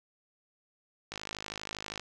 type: click train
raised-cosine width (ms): 0.2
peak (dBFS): -20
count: 47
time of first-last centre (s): 1.12-1.996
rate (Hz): 52.5
effects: none